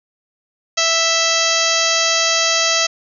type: harmonic tone with a mistuned harmonic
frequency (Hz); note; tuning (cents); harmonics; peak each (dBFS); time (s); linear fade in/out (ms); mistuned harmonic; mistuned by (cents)
659.3; E5; 0; 1 / 2 / 3 / 4 / 5 / 6 / 7 / 8 / 9 / 10; -23 / -23 / -23 / -23 / -23 / -23 / -23 / -23 / -23 / -23; 0.77-2.87; 10; 5; -40
effects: none